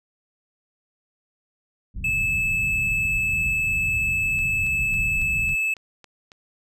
pink low-pass noise, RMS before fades -31 dBFS, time 1.94-5.56 s, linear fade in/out 20 ms, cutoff 170 Hz, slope 24 dB/octave
triangle tone, 2611 Hz, E7, 17 cents flat, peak -19 dBFS, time 2.04-5.74 s, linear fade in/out 5 ms
click train, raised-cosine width 0.2 ms, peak -28 dBFS, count 8, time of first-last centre 4.39-6.318 s, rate 3.63 Hz
effects none

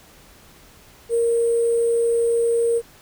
sine tone with sample-and-hold, 466.2 Hz, A#4, in tune, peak -16 dBFS, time 1.09-2.82 s, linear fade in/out 50 ms, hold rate 8820 Hz, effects pink hiss -49 dBFS RMS until 3.01 s

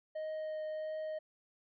triangle tone with vibrato, 622.3 Hz, D#5, in tune, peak -35 dBFS, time 0.15-1.19 s, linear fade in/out 10 ms, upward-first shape triangle, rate 1.5 Hz, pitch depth 9 cents each way, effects resampled to 11025 Hz

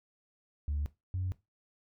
sine tone pair in turn, 73 / 92.28 Hz, D2 / F#2, -10 / -4 cents, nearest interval major third, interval 406 cents, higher second, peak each -29 / -30 dBFS, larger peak first, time 0.68-0.86 / 1.14-1.32 s, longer neither, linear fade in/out 0 ms, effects noise-tail reverb RT60 0.2 s tail -17 dB re dry + tanh soft clip ceiling -27 dBFS

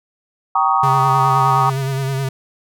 sine chord, Eb dominant seventh, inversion first, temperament just, 777.8 / 933.4 / 1120.1 / 1244.5 Hz, G5 / Bb5 / Db6 / Eb6, -14 / +2 / +18 / 0 cents, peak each -18 dBFS, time 0.55-1.7 s, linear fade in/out 5 ms
square tone with vibrato, 135.2 Hz, C#3, 43 cents flat, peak -19 dBFS, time 0.83-2.29 s, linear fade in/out 5 ms, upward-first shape sine, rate 9.6 Hz, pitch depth 37 cents each way
effects none

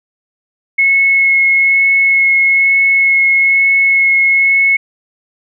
sine tone with vibrato, 2182 Hz, C#7, 28 cents flat, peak -7 dBFS, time 0.78-4.77 s, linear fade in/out 10 ms, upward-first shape sine, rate 1.1 Hz, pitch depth 9 cents each way, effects none

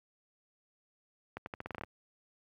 accelerating click train, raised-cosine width 0.5 ms, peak -24 dBFS, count 10, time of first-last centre 1.37-1.836 s, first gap 91 ms, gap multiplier 0.85, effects high-pass 60 Hz 12 dB/octave + 11-bit

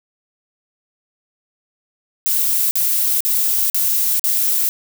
violet noise bursts, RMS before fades -17 dBFS, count 5, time 2.26-4.69 s, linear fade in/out 0 ms, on 450 ms, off 45 ms, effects none

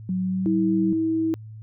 sine tone with pitch glide, 185 to 189.87 Hz, F#3 to F#3, 0 to +45 cents, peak -22 dBFS, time 0.09-0.93 s, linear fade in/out 2 ms, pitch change +45 cents, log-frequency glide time 0.2-0.53 s
sine tone, 323 Hz, E4, 35 cents flat, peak -20 dBFS, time 0.46-1.34 s, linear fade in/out 0 ms
effects added 109 Hz sine -37 dBFS peak until 1.62 s

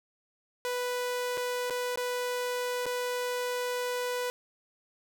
sawtooth tone with dropouts, 493.9 Hz, B4, in tune, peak -26 dBFS, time 0.65-4.3 s, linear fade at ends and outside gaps 0 ms, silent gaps 1.372-1.376 / 1.699-1.706 / 1.958-1.974 / 2.857-2.864 s, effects none

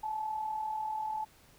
sine tone with amplitude modulation, 866 Hz, A5, 28 cents flat, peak -30 dBFS, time 0.03-1.25 s, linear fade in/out 10 ms, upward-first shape sine, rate 40.2 Hz, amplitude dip 55%, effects pink hiss -61 dBFS RMS until 1.58 s

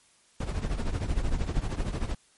brown noise with tremolo, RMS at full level -25 dBFS, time 0.4-2.15 s, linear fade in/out 5 ms, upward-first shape triangle, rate 13 Hz, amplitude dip 80%, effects white hiss -62 dBFS RMS until 2.37 s + MP3 48 kbps

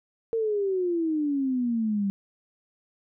sine exponential sweep, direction down, 460.8 to 194.8 Hz, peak -23 dBFS, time 0.33-2.1 s, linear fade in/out 0 ms, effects none

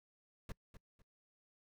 brown noise with echo, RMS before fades -43 dBFS, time 0.49-0.52 s, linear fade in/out 2 ms, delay 250 ms, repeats 2, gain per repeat -11 dB, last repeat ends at 1.02 s, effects noise-tail reverb RT60 0.1 s tail -26 dB re dry

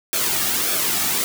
white noise with flanger, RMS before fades -21 dBFS, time 0.13-1.24 s, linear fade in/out 0 ms, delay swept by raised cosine 1 to 2 ms, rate 1.7 Hz, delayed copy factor -0.55, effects none

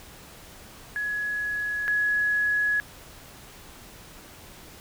sine tone pair in turn, 1683 / 1683 Hz, G#6 / G#6, +23 / +23 cents, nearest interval unison, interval 0 cents, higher neither, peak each -26 / -21 dBFS, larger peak second, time 0.96-1.88 / 1.88-2.8 s, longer neither, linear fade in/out 0 ms, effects pink hiss -47 dBFS RMS until 4.8 s

